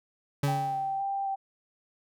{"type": "tone with exponential decay", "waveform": "40% pulse", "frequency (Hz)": 142, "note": "C#3", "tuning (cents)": 42, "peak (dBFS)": -22, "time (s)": [0.43, 1.03], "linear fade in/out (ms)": 5, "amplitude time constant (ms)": 130}
{"type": "tone with vibrato", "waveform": "sine", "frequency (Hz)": 784, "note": "G5", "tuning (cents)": 0, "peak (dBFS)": -28, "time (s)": [0.47, 1.36], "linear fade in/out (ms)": 20, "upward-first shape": "square", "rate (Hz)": 1.9, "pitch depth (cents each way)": 10}
{"effects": []}